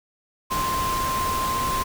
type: tone in noise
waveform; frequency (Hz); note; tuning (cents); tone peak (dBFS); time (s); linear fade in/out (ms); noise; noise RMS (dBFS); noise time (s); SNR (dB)
sine; 1046.5; C6; 0; -23; 0.5-1.84; 20; pink; -29; 0.5-1.84; +3
effects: none